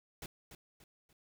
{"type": "noise with echo", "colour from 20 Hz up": "pink", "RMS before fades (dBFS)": -45, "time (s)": [0.22, 0.26], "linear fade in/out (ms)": 2, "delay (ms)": 290, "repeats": 3, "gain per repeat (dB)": -8, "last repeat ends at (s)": 1.13, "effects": []}